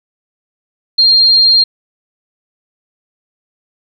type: tone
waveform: sine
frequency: 4204 Hz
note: C8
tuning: 7 cents sharp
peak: -5 dBFS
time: 0.98-1.64 s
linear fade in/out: 10 ms
effects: none